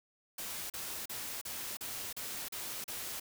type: noise bursts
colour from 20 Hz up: white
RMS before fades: -41 dBFS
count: 8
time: 0.38-3.199 s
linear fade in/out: 5 ms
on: 320 ms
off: 37 ms
effects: none